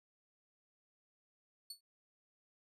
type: tone with exponential decay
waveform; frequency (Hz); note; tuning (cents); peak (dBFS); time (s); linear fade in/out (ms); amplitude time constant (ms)
sawtooth; 4435; C#8; 0; -39; 1.7-1.81; 5; 23
effects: resampled to 32000 Hz